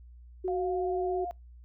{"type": "tone", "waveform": "sine", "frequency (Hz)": 370, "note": "F#4", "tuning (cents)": 0, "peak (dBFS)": -28, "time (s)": [0.44, 1.25], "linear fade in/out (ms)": 10}
{"type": "tone with vibrato", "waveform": "sine", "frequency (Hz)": 704, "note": "F5", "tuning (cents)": 14, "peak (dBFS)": -33, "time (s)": [0.48, 1.31], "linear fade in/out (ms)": 0, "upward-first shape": "sine", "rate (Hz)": 18, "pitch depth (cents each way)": 29}
{"effects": ["noise-tail reverb RT60 0.2 s tail -26 dB re dry", "added 60 Hz sine -48 dBFS peak until 1.64 s"]}